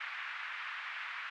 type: band-pass noise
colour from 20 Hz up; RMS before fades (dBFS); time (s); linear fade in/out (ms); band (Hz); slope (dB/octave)
white; -42; 0-1.3; 10; 1200 to 2300; 24
effects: none